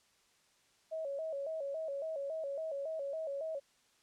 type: tone with vibrato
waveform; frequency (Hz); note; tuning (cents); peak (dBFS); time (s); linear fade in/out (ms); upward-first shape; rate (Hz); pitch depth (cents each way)
sine; 597; D5; +28; -36; 0.91-3.6; 20; square; 3.6; 120
effects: white hiss -70 dBFS RMS until 4.02 s + low-pass 8000 Hz 12 dB/octave